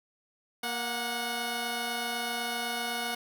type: tone pair together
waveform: 10% pulse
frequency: 234.7 / 732 Hz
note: A#3 / F#5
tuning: +12 / -19 cents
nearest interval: octave + minor sixth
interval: 1969 cents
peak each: -28 / -24 dBFS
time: 0.63-3.15 s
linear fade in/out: 5 ms
effects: none